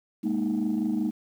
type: chord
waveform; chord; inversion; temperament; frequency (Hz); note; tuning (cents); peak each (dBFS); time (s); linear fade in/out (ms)
sine; Ab suspended second; none; equal; 207.7 / 233.1 / 311.1; Ab3 / Bb3 / Eb4; 0 / 0 / 0; -27; 0.23-1.11; 20
effects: tanh soft clip ceiling -19 dBFS + 9-bit